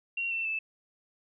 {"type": "tone with pitch steps", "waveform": "sine", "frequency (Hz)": [2746, 2688, 2631], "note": ["F7", "E7", "E7"], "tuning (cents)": [-30, 33, -4], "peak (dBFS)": -29, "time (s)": [0.17, 0.59], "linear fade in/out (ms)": 5, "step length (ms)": 140, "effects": []}